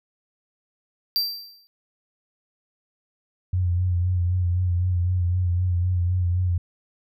square tone with exponential decay, 4699 Hz, D8, in tune, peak -18 dBFS, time 1.16-1.67 s, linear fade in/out 0 ms, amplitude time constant 110 ms
sine tone with vibrato, 89.5 Hz, F2, 43 cents sharp, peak -19 dBFS, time 3.53-6.58 s, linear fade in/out 5 ms, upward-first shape sine, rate 3.9 Hz, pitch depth 44 cents each way
effects none

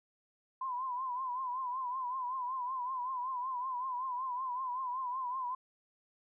sine tone with vibrato, 1016 Hz, B5, 49 cents sharp, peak -34 dBFS, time 0.61-5.55 s, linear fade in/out 5 ms, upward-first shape triangle, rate 5.3 Hz, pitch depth 99 cents each way, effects none

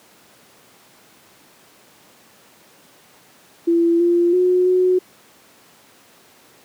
sine tone with pitch steps, 337.8 / 345.8 / 363.2 / 366.7 Hz, E4 / F4 / F#4 / F#4, +42 / -17 / -32 / -15 cents, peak -12 dBFS, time 3.67-4.99 s, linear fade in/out 10 ms, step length 330 ms, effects pink hiss -50 dBFS RMS until 6.64 s + high-pass 200 Hz 12 dB/octave

